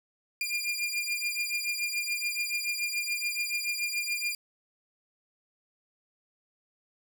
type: beating tone pair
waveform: sawtooth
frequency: 2400 / 2407 Hz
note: D7 / D7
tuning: +37 / +42 cents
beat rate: 7 Hz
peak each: -29 dBFS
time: 0.41-4.35 s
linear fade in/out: 2 ms
effects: none